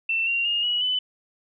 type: tone with pitch steps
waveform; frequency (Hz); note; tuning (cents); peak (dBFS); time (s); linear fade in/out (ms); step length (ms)
sine; 2683 / 2760 / 2839 / 2921 / 3005; E7 / F7 / F7 / F#7 / F#7; +30 / -21 / +28 / -23 / +26; -21; 0.09-0.99; 5; 180
effects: none